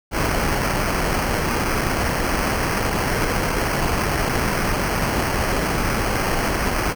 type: noise with sample-and-hold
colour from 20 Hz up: pink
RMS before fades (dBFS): -21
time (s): 0.11-6.95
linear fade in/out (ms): 50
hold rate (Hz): 3675
effects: none

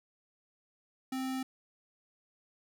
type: tone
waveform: square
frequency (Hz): 261.6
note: C4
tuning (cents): 0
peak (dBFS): -34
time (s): 1.12-1.43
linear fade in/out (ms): 5
effects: none

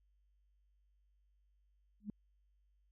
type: tone with exponential growth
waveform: sine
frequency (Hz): 207.7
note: G#3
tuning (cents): 0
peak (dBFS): -35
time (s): 2-2.1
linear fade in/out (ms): 2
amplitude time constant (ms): 20
effects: added 50 Hz sine -70 dBFS peak until 2.91 s

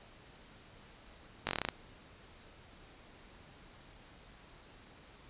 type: slowing click train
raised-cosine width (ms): 0.3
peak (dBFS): -16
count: 9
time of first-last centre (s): 1.47-1.687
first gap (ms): 19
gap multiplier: 1.1
effects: pink hiss -57 dBFS RMS until 5.29 s + resampled to 8000 Hz

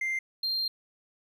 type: tone pair in turn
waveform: triangle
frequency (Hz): 2093 / 4186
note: C7 / C8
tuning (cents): 0 / 0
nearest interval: octave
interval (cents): 1200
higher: second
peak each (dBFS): -25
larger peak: neither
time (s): 0.01-0.19 / 0.43-0.68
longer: second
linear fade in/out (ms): 5
effects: tanh soft clip ceiling -22 dBFS

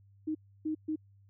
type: tone bursts at uneven times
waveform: sine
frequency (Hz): 311.1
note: D#4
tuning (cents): 0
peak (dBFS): -30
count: 3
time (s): 0.27-0.35 / 0.65-0.75 / 0.88-0.96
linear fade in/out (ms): 10
effects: added 99 Hz sine -58 dBFS peak until 1.29 s

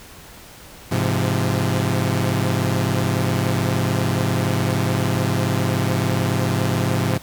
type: chord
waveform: sawtooth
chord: F minor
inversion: first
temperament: equal with one note detuned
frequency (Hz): 103.83 / 130.81 / 171.12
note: Ab2 / C3 / F3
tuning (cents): 0 / 0 / -35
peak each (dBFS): -18 / -18 / -20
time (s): 0.91-7.18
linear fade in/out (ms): 10
effects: pink hiss -42 dBFS RMS until 7.22 s

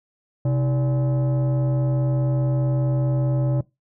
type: tone with frequency modulation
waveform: sine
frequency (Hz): 130.81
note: C3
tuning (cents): 0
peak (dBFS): -15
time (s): 0.45-3.61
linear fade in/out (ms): 5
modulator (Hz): 448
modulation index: 0.48
effects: noise-tail reverb RT60 0.2 s tail -22 dB re dry + tanh soft clip ceiling -17 dBFS

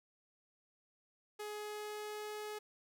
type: tone with pitch glide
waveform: sawtooth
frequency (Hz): 420 to 422.9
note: G#4 to G#4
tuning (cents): +19 to +31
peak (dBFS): -38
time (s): 1.39-2.59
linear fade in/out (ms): 10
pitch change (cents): +12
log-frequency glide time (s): 1.5-2.36
effects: none

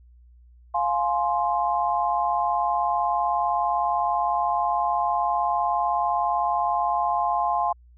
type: chord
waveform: sine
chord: F minor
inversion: none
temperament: just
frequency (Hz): 698.5 / 838.1 / 1047.7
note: F5 / Ab5 / C6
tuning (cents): 0 / +16 / +2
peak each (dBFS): -25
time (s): 0.74-7.73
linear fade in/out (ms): 10
effects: added 60 Hz sine -49 dBFS peak until 7.97 s

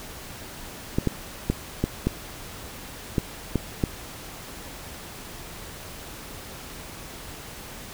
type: clicks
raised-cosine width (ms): 3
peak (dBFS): -8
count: 8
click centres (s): 0.985 / 1.073 / 1.5 / 1.84 / 2.07 / 3.182 / 3.557 / 3.838
effects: pink hiss -40 dBFS RMS until 7.93 s

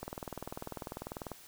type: click train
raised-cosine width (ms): 1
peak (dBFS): -25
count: 27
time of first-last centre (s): 0.03-1.317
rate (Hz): 20.2
effects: white hiss -55 dBFS RMS until 1.47 s

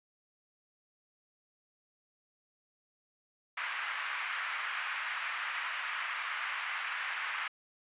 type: band-pass noise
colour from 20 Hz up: pink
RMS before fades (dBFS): -37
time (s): 3.57-7.48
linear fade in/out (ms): 5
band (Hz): 1200 to 2600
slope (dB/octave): 24
effects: resampled to 8000 Hz

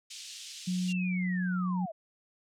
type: band-pass noise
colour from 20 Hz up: pink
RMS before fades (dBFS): -45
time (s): 0.1-0.93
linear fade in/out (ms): 10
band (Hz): 3000 to 7900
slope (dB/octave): 24
type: tone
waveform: sine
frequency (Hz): 182.1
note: F#3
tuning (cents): -27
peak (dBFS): -28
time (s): 0.67-1.86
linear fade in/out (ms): 10
type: linear sweep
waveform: sine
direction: down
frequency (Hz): 2834 to 612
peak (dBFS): -37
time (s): 0.88-1.92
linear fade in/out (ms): 10
effects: none

